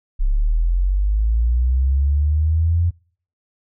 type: linear sweep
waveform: sine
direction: up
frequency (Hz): 32.7 to 87.31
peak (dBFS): -14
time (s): 0.19-2.91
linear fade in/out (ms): 20
effects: noise-tail reverb RT60 0.5 s tail -26 dB re dry